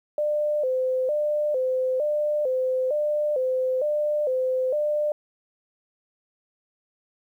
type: tone with vibrato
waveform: sine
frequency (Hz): 554.4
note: C#5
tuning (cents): 0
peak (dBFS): -21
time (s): 0.18-5.12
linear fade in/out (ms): 2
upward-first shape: square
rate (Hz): 1.1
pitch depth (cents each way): 130
effects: 10-bit